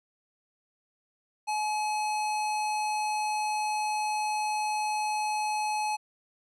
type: tone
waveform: square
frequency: 850 Hz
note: G#5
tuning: 40 cents sharp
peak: -28 dBFS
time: 1.47-5.97 s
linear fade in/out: 20 ms
effects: resampled to 24000 Hz